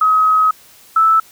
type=tone pair in turn; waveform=sine; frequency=1271 / 1314.3 Hz; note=D#6 / E6; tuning=+36 / -6 cents; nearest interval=minor second; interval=58 cents; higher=second; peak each=-9 / -8 dBFS; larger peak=second; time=0.01-0.51 / 0.96-1.2 s; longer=first; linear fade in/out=5 ms; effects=white hiss -45 dBFS RMS until 1.31 s